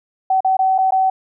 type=tone with dropouts; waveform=sine; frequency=760 Hz; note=F#5; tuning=46 cents sharp; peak=-12 dBFS; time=0.3-1.1 s; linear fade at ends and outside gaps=5 ms; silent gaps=0.406-0.446 / 0.569-0.59 / 0.781-0.785 / 0.908-0.921 s; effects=none